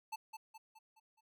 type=tone with echo; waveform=square; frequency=880 Hz; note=A5; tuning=in tune; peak=-40 dBFS; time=0.12-0.16 s; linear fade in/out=10 ms; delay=210 ms; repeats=5; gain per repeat=-6 dB; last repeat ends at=1.21 s; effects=none